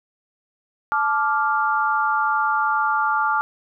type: chord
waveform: sine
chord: D minor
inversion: second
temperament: equal with one note detuned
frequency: 869.9 / 1174.7 / 1396.9 Hz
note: A5 / D6 / F6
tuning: -20 / 0 / 0 cents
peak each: -22 dBFS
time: 0.92-3.41 s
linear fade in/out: 0 ms
effects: none